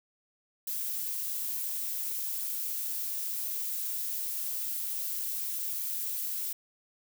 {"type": "noise", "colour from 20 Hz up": "violet", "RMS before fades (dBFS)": -34, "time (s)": [0.67, 6.53], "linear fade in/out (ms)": 5, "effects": []}